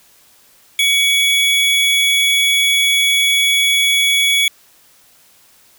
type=tone pair together; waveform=square; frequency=2255 / 3383 Hz; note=C#7 / G#7; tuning=+29 / +31 cents; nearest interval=perfect fifth; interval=702 cents; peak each=-15 dBFS; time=0.79-4.48 s; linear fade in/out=2 ms; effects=white hiss -50 dBFS RMS until 5.78 s